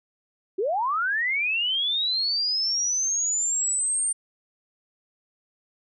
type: linear sweep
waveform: sine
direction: up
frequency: 348.8 to 8870 Hz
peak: -22 dBFS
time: 0.58-4.13 s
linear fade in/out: 10 ms
effects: none